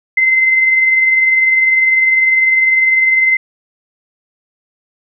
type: tone with tremolo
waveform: sine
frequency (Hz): 2066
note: C7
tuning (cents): -22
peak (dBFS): -6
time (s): 0.17-3.37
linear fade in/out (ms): 5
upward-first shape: triangle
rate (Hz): 20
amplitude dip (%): 45
effects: none